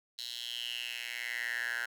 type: tone with high-pass filter sweep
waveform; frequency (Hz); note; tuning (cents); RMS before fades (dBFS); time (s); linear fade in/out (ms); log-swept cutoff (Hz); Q
10% pulse; 119.5; A#2; +43; -38; 0.18-1.86; 10; 3900 to 1500; 6.3
effects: none

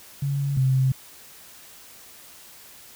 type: tone pair in turn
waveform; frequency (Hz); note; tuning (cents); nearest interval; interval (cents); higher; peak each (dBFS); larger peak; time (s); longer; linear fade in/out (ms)
sine; 140 / 131.63; C#3 / C3; +18 / +11; minor second; 107; first; -22 / -17; second; 0.22-0.57 / 0.57-0.92; neither; 5
effects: white hiss -47 dBFS RMS until 2.95 s

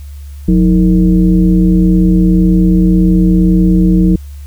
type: tone with frequency modulation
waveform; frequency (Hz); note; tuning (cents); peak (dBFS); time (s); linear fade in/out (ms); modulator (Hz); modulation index
sine; 179.9; F#3; -48; -5; 0.48-4.16; 5; 139; 0.98
effects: added 71 Hz sine -25 dBFS peak until 4.46 s + white hiss -46 dBFS RMS until 4.46 s

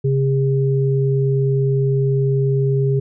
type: tone pair together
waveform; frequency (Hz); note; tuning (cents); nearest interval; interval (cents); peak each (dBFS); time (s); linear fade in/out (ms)
sine; 135.4 / 405.7; C#3 / G#4; -40 / -41; octave + perfect fifth; 1899; -15 / -20; 0.04-3; 10
effects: none

